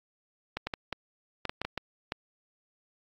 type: clicks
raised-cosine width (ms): 0.3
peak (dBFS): -16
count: 10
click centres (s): 0.57 / 0.67 / 0.738 / 0.927 / 1.453 / 1.495 / 1.616 / 1.65 / 1.777 / 2.121
effects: AAC 48 kbps